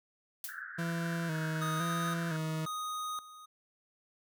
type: noise with exponential decay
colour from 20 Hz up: blue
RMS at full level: -36 dBFS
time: 0.44-0.62 s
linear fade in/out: 2 ms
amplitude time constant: 37 ms
type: band-pass noise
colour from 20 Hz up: pink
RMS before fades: -44 dBFS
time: 0.48-2.37 s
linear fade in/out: 10 ms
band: 1400 to 1700 Hz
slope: 96 dB/octave
type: tone with vibrato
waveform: 40% pulse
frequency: 163 Hz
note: E3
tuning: 19 cents flat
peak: -32 dBFS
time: 0.78-2.66 s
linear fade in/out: 10 ms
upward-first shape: square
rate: 0.98 Hz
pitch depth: 52 cents each way
type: tone with tremolo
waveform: square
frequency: 1244.5 Hz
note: D#6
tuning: in tune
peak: -36 dBFS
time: 1.61-3.46 s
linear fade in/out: 10 ms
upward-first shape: square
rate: 0.95 Hz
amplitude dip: 80%
effects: none